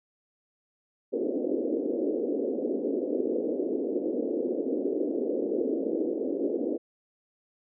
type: band-pass noise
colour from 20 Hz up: pink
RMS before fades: -29 dBFS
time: 1.12-6.78 s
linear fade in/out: 20 ms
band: 260 to 520 Hz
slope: 48 dB/octave
effects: none